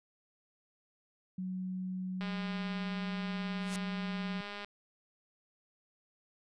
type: tone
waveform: sine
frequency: 185.2 Hz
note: F#3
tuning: 2 cents sharp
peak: -35 dBFS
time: 1.38-4.41 s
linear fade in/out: 5 ms
type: click train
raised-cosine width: 0.3 ms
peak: -27 dBFS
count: 498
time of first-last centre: 2.21-4.646 s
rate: 204 Hz
type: noise with exponential growth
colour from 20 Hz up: white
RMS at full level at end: -36 dBFS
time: 3.58-3.76 s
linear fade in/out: 2 ms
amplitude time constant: 37 ms
effects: resampled to 22050 Hz